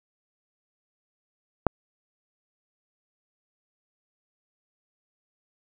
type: click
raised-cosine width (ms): 1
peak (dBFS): -4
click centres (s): 1.667
effects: none